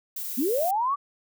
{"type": "noise", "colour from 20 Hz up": "violet", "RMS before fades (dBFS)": -33, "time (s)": [0.16, 0.71], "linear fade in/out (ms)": 5}
{"type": "linear sweep", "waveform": "sine", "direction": "up", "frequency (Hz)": [220, 1174.7], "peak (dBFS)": -22, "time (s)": [0.37, 0.96], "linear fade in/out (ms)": 20}
{"effects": []}